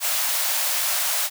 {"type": "high-pass noise", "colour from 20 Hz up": "white", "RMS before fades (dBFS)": -23, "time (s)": [0, 1.3], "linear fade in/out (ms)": 50, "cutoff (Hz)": 550, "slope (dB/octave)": 96, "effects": []}